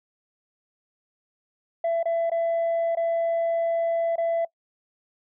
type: tone with dropouts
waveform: sine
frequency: 669 Hz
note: E5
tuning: 25 cents sharp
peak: -19 dBFS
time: 1.84-4.45 s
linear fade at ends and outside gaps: 5 ms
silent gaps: 2.03-2.055 / 2.299-2.316 / 2.952-2.97 / 4.158-4.18 s
effects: noise-tail reverb RT60 0.1 s tail -22 dB re dry + tanh soft clip ceiling -20 dBFS